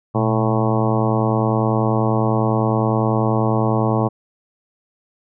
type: harmonic tone with a mistuned harmonic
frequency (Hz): 110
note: A2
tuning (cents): 0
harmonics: 1 / 2 / 3 / 4 / 5 / 6 / 7 / 8 / 9 / 10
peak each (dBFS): -19 / -22 / -24 / -25 / -26 / -27 / -27 / -28 / -29 / -29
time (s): 0.14-4.09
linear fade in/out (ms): 20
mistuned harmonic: 1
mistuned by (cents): +140
effects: none